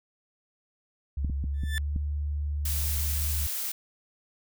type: tone with pitch glide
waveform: sine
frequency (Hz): 69.3 to 73.25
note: C#2 to D2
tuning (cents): 0 to -4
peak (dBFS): -27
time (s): 1.17-3.47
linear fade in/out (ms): 5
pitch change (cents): +96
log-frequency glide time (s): 1.35-1.95
type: clicks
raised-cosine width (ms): 5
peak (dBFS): -21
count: 5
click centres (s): 1.247 / 1.298 / 1.441 / 1.636 / 1.962
type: tone with exponential growth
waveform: 30% pulse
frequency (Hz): 1760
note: A6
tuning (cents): 0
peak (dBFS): -25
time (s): 1.54-1.78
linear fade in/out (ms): 0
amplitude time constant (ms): 51
type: noise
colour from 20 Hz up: blue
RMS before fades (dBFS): -32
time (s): 2.65-3.72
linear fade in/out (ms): 5
effects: none